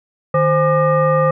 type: tone with frequency modulation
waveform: sine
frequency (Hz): 523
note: C5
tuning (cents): -1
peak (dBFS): -11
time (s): 0.34-1.31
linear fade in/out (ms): 5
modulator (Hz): 677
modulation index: 1.1
effects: none